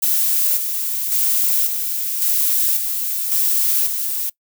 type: noise with tremolo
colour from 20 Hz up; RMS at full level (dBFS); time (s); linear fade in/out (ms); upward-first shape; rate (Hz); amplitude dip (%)
violet; -17; 0.02-4.3; 10; square; 0.91; 45
effects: noise-tail reverb RT60 0.1 s tail -22 dB re dry